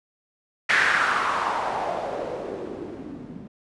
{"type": "noise with low-pass filter sweep", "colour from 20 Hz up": "blue", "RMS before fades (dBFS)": -26, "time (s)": [0.69, 3.48], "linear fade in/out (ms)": 10, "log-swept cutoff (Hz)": [1900, 200], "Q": 3.4, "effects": ["resampled to 24000 Hz"]}